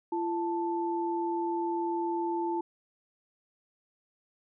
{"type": "tone pair together", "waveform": "sine", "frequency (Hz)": [340.9, 880], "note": ["F4", "A5"], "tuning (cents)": [-42, 0], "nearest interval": "octave + major third", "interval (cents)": 1642, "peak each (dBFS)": [-30, -32], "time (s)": [0.12, 2.61], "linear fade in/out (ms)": 5, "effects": []}